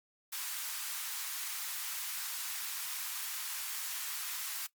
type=high-pass noise; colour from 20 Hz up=white; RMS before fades=-39 dBFS; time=0.32-4.67 s; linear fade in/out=10 ms; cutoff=960 Hz; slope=24 dB/octave; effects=noise-tail reverb RT60 0.1 s tail -19 dB re dry + Opus 48 kbps